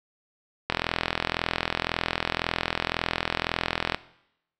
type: click train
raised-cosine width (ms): 0.3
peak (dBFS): -7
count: 137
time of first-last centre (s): 0.7-3.946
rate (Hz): 41.9
effects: noise-tail reverb RT60 0.8 s tail -18 dB re dry